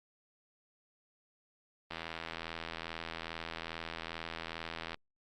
click train, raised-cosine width 0.3 ms, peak -23 dBFS, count 251, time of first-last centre 1.91-4.944 s, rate 82.4 Hz, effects Opus 32 kbps

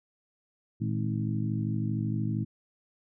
harmonic tone with a mistuned harmonic, 52.9 Hz, G#1, 33 cents sharp, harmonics 2 / 3 / 4 / 5 / 6, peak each -30 / -34 / -33 / -39 / -38 dBFS, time 0.8-2.45 s, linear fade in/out 20 ms, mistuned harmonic 2, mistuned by +130 cents, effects none

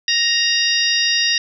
harmonic tone with a mistuned harmonic, 932.3 Hz, A#5, in tune, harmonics 2 / 3 / 4 / 5 / 6, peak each -21 / -21 / -21 / -21 / -21 dBFS, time 0.08-1.38 s, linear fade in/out 2 ms, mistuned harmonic 5, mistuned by +73 cents, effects none

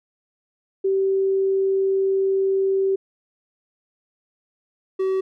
sine / triangle tone pair in turn, 386.7 / 380.5 Hz, G4 / F#4, -24 / +48 cents, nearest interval unison, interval 28 cents, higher first, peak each -17 dBFS, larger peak neither, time 0.84-2.96 / 4.99-5.21 s, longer first, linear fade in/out 10 ms, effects none

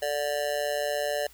square tone with amplitude modulation, 585 Hz, D5, 7 cents flat, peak -23 dBFS, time 0.02-1.27 s, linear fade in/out 5 ms, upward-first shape sine, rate 144 Hz, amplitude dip 95%, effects added 59 Hz sine -58 dBFS peak until 1.33 s + white hiss -55 dBFS RMS until 1.33 s

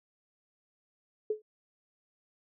sine tone with exponential decay, 428.3 Hz, A4, 47 cents flat, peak -24 dBFS, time 1.3-1.42 s, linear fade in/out 5 ms, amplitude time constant 26 ms, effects none

